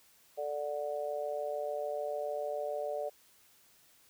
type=harmonic tone; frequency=146.83 Hz; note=D3; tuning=in tune; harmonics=3 / 4 / 5; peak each=-40 / -35 / -41 dBFS; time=0.37-3.1 s; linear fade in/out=20 ms; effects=white hiss -64 dBFS RMS until 4.09 s